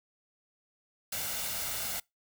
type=noise with comb filter; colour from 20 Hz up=white; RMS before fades=-35 dBFS; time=1.12-2 s; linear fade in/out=5 ms; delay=1.4 ms; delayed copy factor=+0.5; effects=noise-tail reverb RT60 0.2 s tail -25 dB re dry